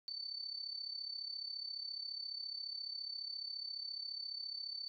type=tone with amplitude modulation; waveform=sine; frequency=4528 Hz; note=C#8; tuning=36 cents sharp; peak=-38 dBFS; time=0.08-4.88 s; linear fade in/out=0 ms; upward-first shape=sine; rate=34.5 Hz; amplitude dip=75%; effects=none